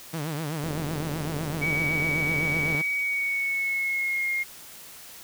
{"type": "tone with vibrato", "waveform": "sawtooth", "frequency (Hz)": 153.7, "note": "D#3", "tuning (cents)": -21, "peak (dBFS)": -25, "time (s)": [0.13, 2.82], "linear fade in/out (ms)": 10, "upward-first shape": "triangle", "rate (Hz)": 7.9, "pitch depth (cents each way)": 160}
{"type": "click train", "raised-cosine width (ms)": 2, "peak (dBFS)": -22, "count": 94, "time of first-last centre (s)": [0.64, 2.749], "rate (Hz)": 44.1}
{"type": "tone with pitch glide", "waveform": "sine", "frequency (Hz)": [2262, 2135], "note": ["C#7", "C7"], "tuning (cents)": [34, 34], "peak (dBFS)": -24, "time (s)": [1.61, 4.44], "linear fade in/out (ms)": 20, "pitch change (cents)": -100, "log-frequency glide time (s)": [2.94, 4.33]}
{"effects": ["white hiss -45 dBFS RMS until 5.23 s"]}